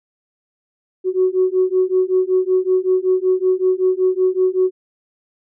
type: beating tone pair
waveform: sine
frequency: 368.9 / 374.2 Hz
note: F#4 / F#4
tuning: -5 / +20 cents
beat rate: 5.3 Hz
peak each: -16 dBFS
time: 1.04-4.71 s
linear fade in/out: 50 ms
effects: tanh soft clip ceiling -6 dBFS